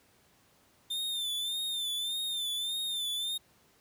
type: tone with vibrato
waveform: 45% pulse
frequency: 3587 Hz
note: A7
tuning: 33 cents sharp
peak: -31 dBFS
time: 0.9-3.38 s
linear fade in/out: 10 ms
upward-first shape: sine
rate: 1.7 Hz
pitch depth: 66 cents each way
effects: pink hiss -65 dBFS RMS until 3.8 s + high-pass 80 Hz 12 dB/octave